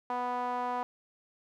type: tone with band-pass filter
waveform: sawtooth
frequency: 246.9 Hz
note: B3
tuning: in tune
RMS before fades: -33 dBFS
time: 0.1-0.83 s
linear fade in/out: 0 ms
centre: 890 Hz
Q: 4.3
effects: none